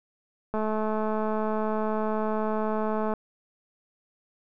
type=click train; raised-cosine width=1 ms; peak=-16 dBFS; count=562; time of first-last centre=0.54-3.137 s; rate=216 Hz; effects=none